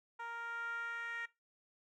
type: tone with band-pass filter sweep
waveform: 10% pulse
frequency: 466.2 Hz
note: A#4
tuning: in tune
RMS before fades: -43 dBFS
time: 0.19-1.26 s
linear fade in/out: 10 ms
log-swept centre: 1100 to 1800 Hz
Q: 4.4
effects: noise-tail reverb RT60 0.2 s tail -18 dB re dry